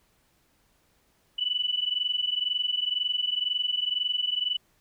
sine tone pair together, 2960 / 2982 Hz, F#7 / F#7, 0 / +13 cents, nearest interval unison, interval 13 cents, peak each -28 dBFS, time 1.38-4.57 s, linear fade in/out 10 ms, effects pink hiss -67 dBFS RMS until 4.8 s

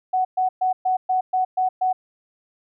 sine tone bursts, 744 Hz, F#5, 9 cents sharp, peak -17 dBFS, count 8, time 0.13-1.93 s, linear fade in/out 10 ms, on 120 ms, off 120 ms, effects none

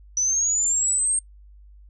sine linear sweep, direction up, 5920 to 8600 Hz, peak -19 dBFS, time 0.17-1.19 s, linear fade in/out 2 ms, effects noise-tail reverb RT60 0.1 s tail -25 dB re dry + added 50 Hz sine -45 dBFS peak until 1.89 s

